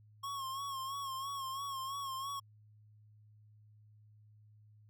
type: tone with vibrato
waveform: square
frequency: 1088 Hz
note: C#6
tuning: 33 cents flat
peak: -39 dBFS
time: 0.23-2.4 s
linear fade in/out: 10 ms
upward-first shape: sine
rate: 3 Hz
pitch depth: 58 cents each way
effects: added 106 Hz sine -59 dBFS peak until 4.89 s